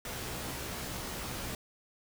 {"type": "noise with comb filter", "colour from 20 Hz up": "pink", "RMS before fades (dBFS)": -39, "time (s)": [0.05, 1.55], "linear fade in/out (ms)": 2, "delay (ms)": 16, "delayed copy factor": 0.55, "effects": []}